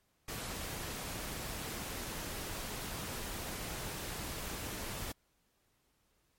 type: noise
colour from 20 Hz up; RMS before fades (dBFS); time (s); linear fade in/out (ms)
pink; -41; 0.28-5.12; 5
effects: pink hiss -75 dBFS RMS until 6.38 s + MP3 64 kbps